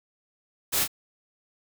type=noise with echo; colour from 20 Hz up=white; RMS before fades=-25 dBFS; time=0.72-0.85 s; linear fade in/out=20 ms; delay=29 ms; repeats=1; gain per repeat=-6 dB; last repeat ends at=0.879 s; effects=none